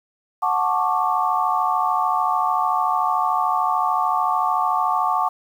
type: chord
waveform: sine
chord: D major seventh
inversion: first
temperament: just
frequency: 734.2 / 881 / 1101.2 / 1174.7 Hz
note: F#5 / A5 / C#6 / D6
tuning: -14 / +2 / -12 / 0 cents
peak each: -23 dBFS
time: 0.42-5.29 s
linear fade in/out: 10 ms
effects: 8-bit